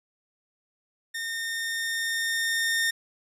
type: tone with level ramp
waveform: sawtooth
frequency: 1826 Hz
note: A#6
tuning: 36 cents flat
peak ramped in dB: -27 to -19 dBFS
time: 1.14-2.91 s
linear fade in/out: 10 ms
effects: resampled to 32000 Hz